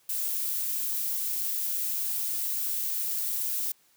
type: noise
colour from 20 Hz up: violet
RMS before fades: -30 dBFS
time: 0.09-3.72 s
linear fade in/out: 5 ms
effects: white hiss -64 dBFS RMS until 3.96 s + high-pass 80 Hz 12 dB/octave